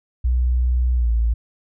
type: tone with pitch glide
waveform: sine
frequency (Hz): 61.74 to 56.94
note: B1 to A#1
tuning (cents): 0 to -40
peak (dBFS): -15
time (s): 0.24-1.34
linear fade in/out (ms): 10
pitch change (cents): -140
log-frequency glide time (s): 0.95-1.11
effects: none